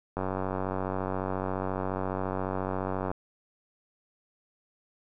click train, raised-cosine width 1 ms, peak -17 dBFS, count 279, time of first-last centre 0.17-3.115 s, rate 94.4 Hz, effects none

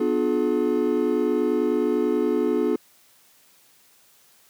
triangle chord, B diminished seventh, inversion none, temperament just, 246.9 / 296.3 / 355.6 / 426.7 Hz, B3 / D4 / F4 / Ab4, 0 / +15 / +31 / +47 cents, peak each -24 / -24 / -23 / -22 dBFS, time 0-2.76 s, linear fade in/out 5 ms, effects white hiss -57 dBFS RMS until 4.49 s + high-pass 100 Hz 12 dB/octave

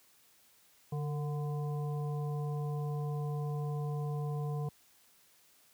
harmonic tone with a mistuned harmonic, 146.1 Hz, D3, 9 cents flat, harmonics 1 / 3 / 5 / 7, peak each -33 / -43 / -47 / -50 dBFS, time 0.92-4.69 s, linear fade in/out 5 ms, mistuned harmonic 3, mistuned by +57 cents, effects white hiss -65 dBFS RMS until 5.73 s + high-pass 60 Hz 12 dB/octave

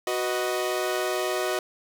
sawtooth chord, B major, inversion second, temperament equal, 370 / 493.9 / 622.3 Hz, F#4 / B4 / D#5, 0 / 0 / 0 cents, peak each -24 / -29 / -25 dBFS, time 0.07-1.59 s, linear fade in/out 2 ms, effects none

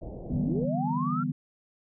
pink low-pass noise, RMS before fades -39 dBFS, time 0.01-0.66 s, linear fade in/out 20 ms, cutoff 700 Hz, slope 48 dB/octave
sine chord, E minor seventh, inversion third, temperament equal, 146.83 / 164.81 / 196 / 246.9 Hz, D3 / E3 / G3 / B3, 0 / 0 / 0 / 0 cents, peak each -33 / -32 / -35 / -30 dBFS, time 0.3-1.32 s, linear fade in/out 5 ms
sine linear sweep, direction up, 30.88 to 1396.9 Hz, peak -30 dBFS, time 0.31-1.24 s, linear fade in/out 20 ms
effects none

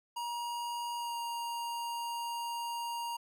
square tone with pitch glide, 950 to 940.2 Hz, A#5 to A#5, +33 to +15 cents, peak -36 dBFS, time 0.16-3.17 s, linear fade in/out 10 ms, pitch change -18 cents, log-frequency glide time 0.97-1.16 s, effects none

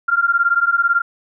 sine beating tone pair, 1382 / 1400 Hz, F6 / F6, -19 / +4 cents, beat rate 18 Hz, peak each -16 dBFS, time 0.08-1.02 s, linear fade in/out 10 ms, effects none

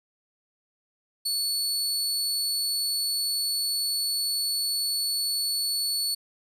sawtooth tone, 4429 Hz, C#8, 2 cents flat, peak -22 dBFS, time 1.25-6.15 s, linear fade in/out 10 ms, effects resampled to 32000 Hz

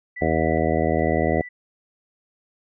sine tone with tremolo, 1975.5 Hz, B6, in tune, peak -31 dBFS, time 0.16-1.49 s, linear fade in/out 10 ms, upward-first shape square, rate 1.2 Hz, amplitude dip 35%
harmonic tone, 80.1 Hz, E2, 49 cents flat, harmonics 1 / 2 / 3 / 4 / 5 / 6 / 7 / 8 / 9, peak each -27 / -27 / -27 / -27 / -27 / -27 / -27 / -27 / -27 dBFS, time 0.21-1.42 s, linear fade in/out 10 ms
effects none

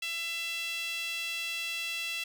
sawtooth tone with high-pass filter, 670 Hz, E5, 28 cents sharp, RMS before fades -35 dBFS, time 0.02-2.24 s, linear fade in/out 5 ms, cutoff 2800 Hz, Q 4.3, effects none

